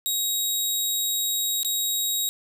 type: tone with dropouts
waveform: 15% pulse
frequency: 3800 Hz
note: A#7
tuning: 33 cents sharp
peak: -16 dBFS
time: 0.06-2.29 s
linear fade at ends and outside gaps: 0 ms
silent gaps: 1.631-1.648 s
effects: none